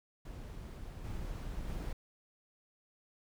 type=noise with level steps; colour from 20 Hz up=brown; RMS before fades=-45 / -41 / -39 dBFS; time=0.25-1.93 s; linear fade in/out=5 ms; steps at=1.04 / 1.67 s; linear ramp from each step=5 ms; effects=none